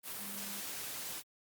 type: tone in noise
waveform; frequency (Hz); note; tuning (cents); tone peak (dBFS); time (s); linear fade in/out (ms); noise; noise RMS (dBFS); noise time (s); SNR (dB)
sine; 201.5; G3; +48; -49; 0.18-0.62; 50; white; -42; 0.03-1.23; -10
effects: high-pass 100 Hz 12 dB/octave + Opus 32 kbps